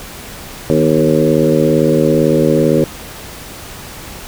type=harmonic tone with a mistuned harmonic; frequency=77.78 Hz; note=D#2; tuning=in tune; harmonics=2 / 3 / 4 / 5 / 6 / 7; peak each=-16 / -16 / -16 / -16 / -16 / -16 dBFS; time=0.7-2.84 s; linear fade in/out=0 ms; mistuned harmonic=3; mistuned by=+33 cents; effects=pink hiss -31 dBFS RMS until 4.27 s